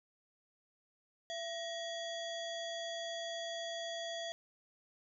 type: harmonic tone with a mistuned harmonic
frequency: 672 Hz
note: E5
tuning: 33 cents sharp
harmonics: 1 / 3 / 5 / 7 / 9 / 10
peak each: -41 / -48 / -44 / -53 / -56 / -54 dBFS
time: 1.3-4.32 s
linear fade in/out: 0 ms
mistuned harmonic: 3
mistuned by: -110 cents
effects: none